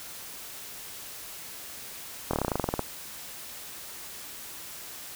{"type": "slowing click train", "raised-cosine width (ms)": 1, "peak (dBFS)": -12, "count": 14, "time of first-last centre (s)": [2.31, 2.793], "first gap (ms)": 24, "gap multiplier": 1.07, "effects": ["white hiss -42 dBFS RMS until 5.15 s"]}